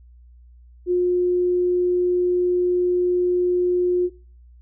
sine tone, 357.7 Hz, F4, 41 cents sharp, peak -16 dBFS, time 0.86-4.1 s, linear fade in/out 50 ms, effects noise-tail reverb RT60 0.4 s tail -21 dB re dry + added 60 Hz sine -45 dBFS peak until 4.61 s

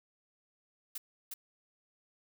blue noise with echo, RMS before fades -40 dBFS, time 0.95-0.98 s, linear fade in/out 5 ms, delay 360 ms, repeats 1, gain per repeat -2 dB, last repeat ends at 1.34 s, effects none

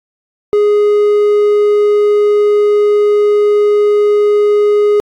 triangle tone, 415.3 Hz, G#4, in tune, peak -5 dBFS, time 0.53-5 s, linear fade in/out 0 ms, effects AAC 64 kbps

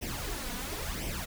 pink noise with flanger, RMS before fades -36 dBFS, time 0.01-1.26 s, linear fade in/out 20 ms, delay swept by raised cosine 0.35 to 4.15 ms, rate 0.96 Hz, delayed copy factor +0.7, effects none

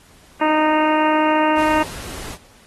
harmonic tone, 308.7 Hz, D#4, 14 cents flat, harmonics 1 / 2 / 3 / 4 / 5 / 6 / 7 / 8 / 9, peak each -19 / -21 / -18 / -25 / -30 / -30 / -34 / -35 / -31 dBFS, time 0.41-1.83 s, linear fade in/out 5 ms
pink noise, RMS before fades -33 dBFS, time 1.55-2.38 s, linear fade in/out 50 ms
effects pink hiss -50 dBFS RMS until 2.66 s + AAC 32 kbps

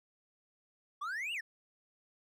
triangle exponential two-way sweep, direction up then down, 1112 to 2936 to 1684 Hz, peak -34 dBFS, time 1.01-1.41 s, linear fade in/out 10 ms, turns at 1.33 s, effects none

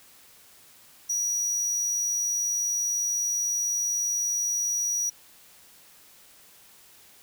square tone, 5800 Hz, F#8, 35 cents flat, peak -25 dBFS, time 1.09-5.1 s, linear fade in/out 10 ms, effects white hiss -54 dBFS RMS until 7.22 s

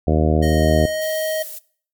harmonic tone, 78 Hz, D#2, 5 cents sharp, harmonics 1 / 2 / 3 / 4 / 5 / 6 / 7 / 8 / 9, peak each -17 / -20 / -22 / -23 / -24 / -25 / -25 / -26 / -27 dBFS, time 0.07-0.86 s, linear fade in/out 5 ms
square tone with pitch glide, 622.3 to 628.8 Hz, D#5 to D#5, 0 to +18 cents, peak -21 dBFS, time 0.42-1.43 s, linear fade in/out 10 ms, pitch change +18 cents, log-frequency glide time 0.83-1.08 s
violet noise, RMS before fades -32 dBFS, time 1.01-1.59 s, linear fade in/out 10 ms
effects noise-tail reverb RT60 0.5 s tail -21 dB re dry + MP3 96 kbps

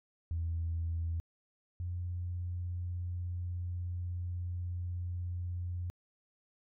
sine tone pair in turn, 83.2 / 88.35 Hz, E2 / F2, +17 / +21 cents, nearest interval minor second, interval 104 cents, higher second, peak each -31 / -34 dBFS, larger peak first, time 0.31-1.2 / 1.8-5.9 s, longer second, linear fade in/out 0 ms, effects tanh soft clip ceiling -27 dBFS

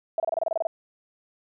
sine tone bursts, 657 Hz, E5, 6 cents flat, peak -21 dBFS, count 11, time 0.18-0.67 s, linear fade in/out 2 ms, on 20 ms, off 27 ms, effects none

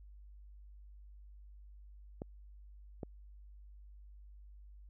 clicks, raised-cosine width 2 ms, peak -27 dBFS, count 2, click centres 2.219 / 3.032 s, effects added 50 Hz sine -52 dBFS peak until 4.89 s

